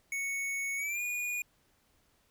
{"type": "tone with pitch glide", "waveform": "square", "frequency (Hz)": [2217, 2446], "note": ["C#7", "D#7"], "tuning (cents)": [0, -30], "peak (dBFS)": -33, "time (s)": [0.12, 1.42], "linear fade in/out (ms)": 2, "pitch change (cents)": 170, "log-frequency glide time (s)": [0.77, 1.02], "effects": ["pink hiss -70 dBFS RMS until 2.3 s"]}